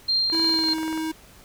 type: tone with tremolo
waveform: sine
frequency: 4186 Hz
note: C8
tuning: in tune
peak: -18 dBFS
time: 0.08-0.74 s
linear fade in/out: 10 ms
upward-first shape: triangle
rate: 3.2 Hz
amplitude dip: 35%
type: click train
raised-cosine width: 0.5 ms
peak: -22 dBFS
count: 15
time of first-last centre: 0.3-0.976 s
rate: 20.7 Hz
type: tone with pitch glide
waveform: square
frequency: 327.4 to 317.7 Hz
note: E4 to D#4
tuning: -12 to +36 cents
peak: -26 dBFS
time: 0.32-1.12 s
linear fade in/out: 10 ms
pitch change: -52 cents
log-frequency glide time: 0.47-0.71 s
effects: pink hiss -50 dBFS RMS until 1.44 s